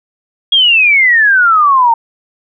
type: exponential sweep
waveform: sine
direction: down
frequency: 3322 to 900 Hz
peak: -5 dBFS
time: 0.52-1.94 s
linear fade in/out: 5 ms
effects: none